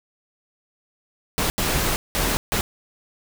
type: noise bursts at uneven times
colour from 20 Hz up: pink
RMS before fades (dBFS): -22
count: 4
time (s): 1.38-1.5 / 1.58-1.96 / 2.15-2.37 / 2.52-2.61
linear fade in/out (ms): 0
effects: none